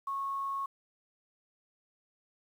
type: tone with quantisation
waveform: sine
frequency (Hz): 1098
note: C#6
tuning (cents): -17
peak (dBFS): -32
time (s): 0.07-0.66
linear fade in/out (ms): 5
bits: 10
effects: none